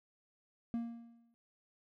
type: tone with exponential decay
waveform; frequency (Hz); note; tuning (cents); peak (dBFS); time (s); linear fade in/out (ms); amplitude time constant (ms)
triangle; 233.1; A#3; 0; -30; 0.74-1.34; 0; 130
effects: none